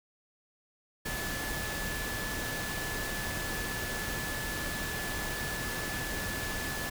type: tone in noise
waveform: sine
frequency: 1728 Hz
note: A6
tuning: 32 cents flat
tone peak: -38 dBFS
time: 1.05-6.9 s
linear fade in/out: 10 ms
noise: pink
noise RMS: -36 dBFS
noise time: 1.05-6.9 s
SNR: -5 dB
effects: none